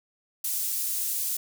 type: high-pass noise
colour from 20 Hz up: pink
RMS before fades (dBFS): -29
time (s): 0.44-1.37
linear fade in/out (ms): 5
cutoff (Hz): 9800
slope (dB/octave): 12
effects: none